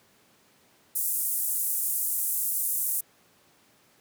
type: band-pass noise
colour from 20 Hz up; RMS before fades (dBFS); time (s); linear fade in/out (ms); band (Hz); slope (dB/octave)
white; -28; 0.95-3.01; 10; 9000 to 16000; 24
effects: pink hiss -61 dBFS RMS until 4 s + high-pass 150 Hz 12 dB/octave